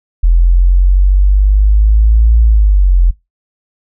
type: exponential two-way sweep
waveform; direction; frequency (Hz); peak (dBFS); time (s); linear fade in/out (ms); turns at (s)
sine; up then down; 42.01 to 56.6 to 42.01; -4; 0.23-3.11; 10; 2.41
effects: noise-tail reverb RT60 0.2 s tail -21 dB re dry